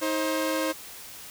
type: tone pair together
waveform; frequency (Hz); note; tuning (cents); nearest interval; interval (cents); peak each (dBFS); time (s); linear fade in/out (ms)
sawtooth; 316.3 / 532; D#4 / C5; +29 / +29; major sixth; 900; -24; 0.01-0.73; 20
effects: white hiss -43 dBFS RMS until 1.3 s